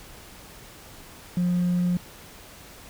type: tone with hard clipping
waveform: triangle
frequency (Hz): 177.6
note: F3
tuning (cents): +29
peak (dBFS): -20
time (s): 1.37-1.97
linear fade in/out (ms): 2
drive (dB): 2
effects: pink hiss -46 dBFS RMS until 2.89 s